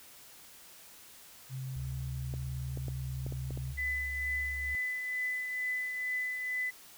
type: tone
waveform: sine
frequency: 130.81 Hz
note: C3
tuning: in tune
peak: -36 dBFS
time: 1.49-3.75 s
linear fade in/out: 50 ms
type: tone with pitch glide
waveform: sine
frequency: 71.8 to 70.77 Hz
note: D2 to C#2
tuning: -39 to +36 cents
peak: -39 dBFS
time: 1.76-4.75 s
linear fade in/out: 0 ms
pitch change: -25 cents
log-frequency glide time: 2.83-2.9 s
type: clicks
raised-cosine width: 2 ms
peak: -29 dBFS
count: 7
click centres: 2.339 / 2.774 / 2.883 / 3.265 / 3.324 / 3.507 / 3.575 s
type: tone with tremolo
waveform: sine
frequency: 2004 Hz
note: B6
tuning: 25 cents sharp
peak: -30 dBFS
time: 3.77-6.71 s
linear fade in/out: 20 ms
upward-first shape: triangle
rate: 2.2 Hz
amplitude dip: 45%
effects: white hiss -54 dBFS RMS until 6.97 s